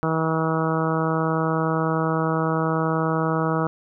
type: harmonic tone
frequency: 160.6 Hz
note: E3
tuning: 45 cents flat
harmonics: 1 / 2 / 3 / 4 / 5 / 6 / 7 / 8 / 9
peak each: -24 / -27 / -27 / -30 / -32 / -32 / -31 / -29 / -35 dBFS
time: 0.03-3.67 s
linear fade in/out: 0 ms
effects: none